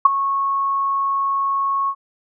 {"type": "tone with ADSR envelope", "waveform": "sine", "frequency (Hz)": 1100, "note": "C#6", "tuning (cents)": -14, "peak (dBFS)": -3, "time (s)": [0.05, 1.95], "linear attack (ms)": 6, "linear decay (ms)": 16, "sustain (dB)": -14, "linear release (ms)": 63, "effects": []}